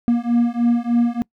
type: beating tone pair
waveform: triangle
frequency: 235.7 / 239 Hz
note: A#3 / A#3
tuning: +19 / +43 cents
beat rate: 3.3 Hz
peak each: -16 dBFS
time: 0.08-1.22 s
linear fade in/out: 0 ms
effects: noise-tail reverb RT60 0.1 s tail -25 dB re dry